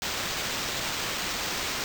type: noise with sample-and-hold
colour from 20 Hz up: white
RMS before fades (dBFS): -31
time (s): 0.02-1.84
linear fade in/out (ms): 0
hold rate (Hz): 11025
effects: none